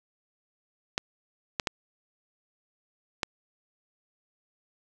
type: clicks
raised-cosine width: 0.2 ms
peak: -9 dBFS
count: 4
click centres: 0.979 / 1.598 / 1.672 / 3.232 s
effects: none